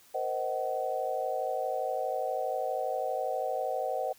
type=chord; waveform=sine; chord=C half-diminished seventh; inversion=third; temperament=just; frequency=470.9 / 523.3 / 627.9 / 753.5 Hz; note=Bb4 / C5 / Eb5 / Gb5; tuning=+18 / 0 / +16 / +31 cents; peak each=-38 / -34 / -35 / -33 dBFS; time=0.14-4.13 s; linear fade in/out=10 ms; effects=white hiss -59 dBFS RMS until 4.18 s